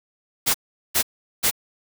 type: noise bursts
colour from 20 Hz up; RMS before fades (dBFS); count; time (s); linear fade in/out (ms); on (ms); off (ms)
white; -19; 3; 0.46-1.512; 20; 84; 400
effects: none